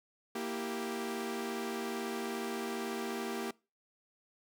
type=chord; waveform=sawtooth; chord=E diminished; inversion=second; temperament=equal; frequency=233.1 / 329.6 / 392 Hz; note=Bb3 / E4 / G4; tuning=0 / 0 / 0 cents; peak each=-35 / -40 / -35 dBFS; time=0.35-3.51 s; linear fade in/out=5 ms; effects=noise-tail reverb RT60 0.3 s tail -23 dB re dry